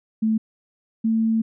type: tone pair in turn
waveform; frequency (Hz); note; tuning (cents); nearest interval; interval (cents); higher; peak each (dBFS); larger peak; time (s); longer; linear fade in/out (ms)
sine; 220 / 223.7; A3 / A3; 0 / +29; unison; 29; second; -17; neither; 0.22-0.38 / 1.04-1.42; second; 10
effects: none